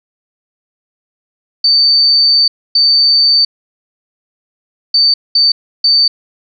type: tone bursts at uneven times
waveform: sine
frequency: 4572 Hz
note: D8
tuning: 47 cents flat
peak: -6 dBFS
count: 5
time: 1.64-2.48 / 2.75-3.45 / 4.94-5.14 / 5.35-5.52 / 5.84-6.08 s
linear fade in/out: 5 ms
effects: none